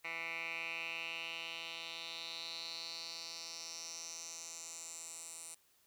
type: tone with band-pass filter sweep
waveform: 10% pulse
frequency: 165.9 Hz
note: E3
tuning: 11 cents sharp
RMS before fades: -45 dBFS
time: 0.04-5.55 s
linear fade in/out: 10 ms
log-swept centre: 2100 to 8700 Hz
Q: 4.5
effects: white hiss -71 dBFS RMS until 5.86 s